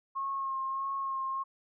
sine tone with vibrato, 1079 Hz, C#6, 47 cents flat, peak -31 dBFS, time 0.15-1.44 s, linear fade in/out 20 ms, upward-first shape sine, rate 1.6 Hz, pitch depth 22 cents each way, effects none

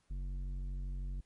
sine tone with tanh clipping, 46.34 Hz, F#1, 3 cents sharp, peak -38 dBFS, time 0.1-1.21 s, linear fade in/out 10 ms, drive 10 dB, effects pink hiss -75 dBFS RMS until 1.25 s + MP3 48 kbps

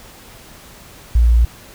sine tone, 58.3 Hz, A#1, 1 cent sharp, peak -8 dBFS, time 1.15-1.45 s, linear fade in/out 5 ms, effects pink hiss -41 dBFS RMS until 1.74 s

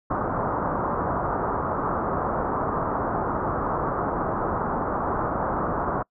white low-pass noise, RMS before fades -26 dBFS, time 0.1-6.03 s, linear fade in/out 10 ms, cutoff 1300 Hz, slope 48 dB/octave, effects noise-tail reverb RT60 0.1 s tail -26 dB re dry

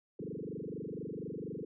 sine tone with frequency modulation, 304.9 Hz, D#4, 35 cents flat, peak -38 dBFS, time 0.19-1.65 s, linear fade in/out 5 ms, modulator 24.2 Hz, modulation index 6.9, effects none

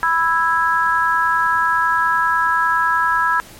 harmonic tone, 330 Hz, E4, 2 cents sharp, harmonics 3 / 4 / 5, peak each -18 / -18 / -18 dBFS, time 0.03-3.4 s, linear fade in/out 0 ms, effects pink hiss -41 dBFS RMS until 3.59 s + MP3 64 kbps

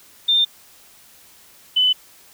sine tone pair in turn, 3606 / 3010 Hz, A7 / F#7, +42 / +29 cents, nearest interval minor third, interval 313 cents, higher first, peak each -13 dBFS, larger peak neither, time 0.28-0.45 / 1.76-1.93 s, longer neither, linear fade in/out 10 ms, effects white hiss -49 dBFS RMS until 2.33 s

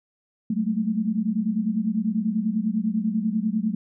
sine tone cluster, 186.6 / 215.6 / 225.7 Hz, F#3 / A3 / A3, +15 / -35 / +44 cents, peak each -29 / -24 / -26 dBFS, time 0.5-3.75 s, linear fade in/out 5 ms, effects none

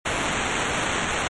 white noise with sample-and-hold, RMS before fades -25 dBFS, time 0.05-1.28 s, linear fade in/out 10 ms, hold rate 4900 Hz, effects MP3 48 kbps

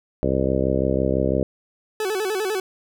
harmonic tone, 66 Hz, C2, 16 cents sharp, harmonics 1 / 2 / 3 / 4 / 5 / 6 / 7 / 8 / 9, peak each -27 / -27 / -27 / -27 / -27 / -27 / -27 / -27 / -27 dBFS, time 0.23-1.43 s, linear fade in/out 0 ms
40% pulse tone with vibrato, 403.3 Hz, G4, 49 cents sharp, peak -21 dBFS, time 2-2.6 s, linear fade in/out 2 ms, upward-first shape square, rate 10 Hz, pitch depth 120 cents each way
effects none

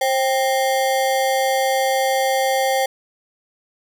square ring-modulated tone, 659.3 Hz, E5, in tune, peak -14 dBFS, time 0.01-2.86 s, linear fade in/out 5 ms, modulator 127 Hz, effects none

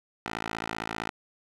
10% pulse tone with band-pass filter, 55.4 Hz, A1, 13 cents sharp, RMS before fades -35 dBFS, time 0.26-1.1 s, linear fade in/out 0 ms, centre 1600 Hz, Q 0.72, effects none

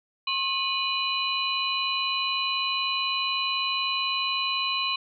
sine tone cluster, 1077 / 2470 / 2952 / 4014 Hz, C6 / D#7 / F#7 / B7, +50 / -13 / -5 / +27 cents, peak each -30 dBFS, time 0.27-4.96 s, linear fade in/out 5 ms, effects none

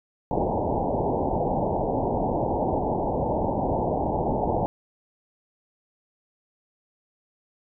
white low-pass noise, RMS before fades -25 dBFS, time 0.31-4.66 s, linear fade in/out 0 ms, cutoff 910 Hz, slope 96 dB/octave, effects none

